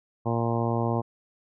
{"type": "harmonic tone", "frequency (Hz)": 116.54, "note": "A#2", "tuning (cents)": 0, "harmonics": [1, 2, 3, 4, 5, 6, 7, 8, 9], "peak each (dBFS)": [-27, -30, -32, -33, -34, -35, -35, -36, -37], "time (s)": [0.25, 1.02], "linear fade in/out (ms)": 20, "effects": []}